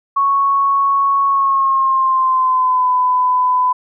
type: tone with pitch glide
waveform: sine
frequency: 1107 to 1003.5 Hz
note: C#6 to B5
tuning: -3 to +27 cents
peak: -11 dBFS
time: 0.16-3.73 s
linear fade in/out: 10 ms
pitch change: -170 cents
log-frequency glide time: 1.27-2.89 s
effects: none